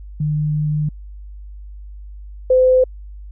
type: tone pair in turn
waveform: sine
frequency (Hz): 151 / 512.3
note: D3 / C5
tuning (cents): +48 / -37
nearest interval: octave + major sixth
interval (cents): 2115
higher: second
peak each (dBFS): -16 / -9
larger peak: second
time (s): 0.2-0.89 / 2.5-2.84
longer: first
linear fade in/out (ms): 5
effects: added 50 Hz sine -32 dBFS peak until 3.31 s